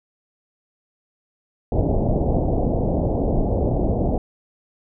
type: low-pass noise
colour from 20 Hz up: pink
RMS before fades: -20 dBFS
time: 1.72-4.18 s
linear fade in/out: 2 ms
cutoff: 740 Hz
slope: 48 dB/octave
effects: none

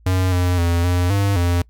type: tone with pitch steps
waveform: square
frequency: 92.6 / 89.5 / 85.7 / 88.9 / 99.8 / 87.3 Hz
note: F#2 / F2 / F2 / F2 / G2 / F2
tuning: +2 / +43 / -32 / +31 / +32 / 0 cents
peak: -16 dBFS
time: 0.06-1.62 s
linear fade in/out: 5 ms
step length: 260 ms
effects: noise-tail reverb RT60 0.1 s tail -25 dB re dry + added 56 Hz sine -47 dBFS peak until 1.69 s

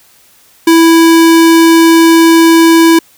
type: tone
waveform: square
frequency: 329.6 Hz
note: E4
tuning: in tune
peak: -3 dBFS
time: 0.67-2.99 s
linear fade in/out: 5 ms
effects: white hiss -45 dBFS RMS until 3.17 s

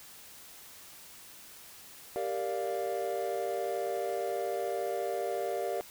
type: chord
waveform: triangle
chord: G minor seventh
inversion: none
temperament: equal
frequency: 392 / 466.2 / 587.3 / 698.5 Hz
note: G4 / Bb4 / D5 / F5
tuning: 0 / 0 / 0 / 0 cents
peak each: -34 dBFS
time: 2.16-5.81 s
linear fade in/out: 0 ms
effects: tanh soft clip ceiling -21 dBFS + white hiss -51 dBFS RMS until 5.9 s

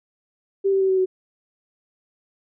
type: tone with pitch steps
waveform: sine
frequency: 392 / 387.3 / 382.6 / 378 / 373.4 Hz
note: G4 / G4 / G4 / F#4 / F#4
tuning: 0 / -21 / -42 / +37 / +16 cents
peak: -16 dBFS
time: 0.64-1.06 s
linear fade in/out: 20 ms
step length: 84 ms
effects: none

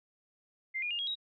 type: tone with pitch steps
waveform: sine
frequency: 2093 / 2432 / 2826 / 3284 / 3816 Hz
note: C7 / D#7 / F7 / G#7 / A#7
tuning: 0 / -40 / +20 / -20 / +40 cents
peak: -32 dBFS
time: 0.74-1.155 s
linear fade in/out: 20 ms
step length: 83 ms
effects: none

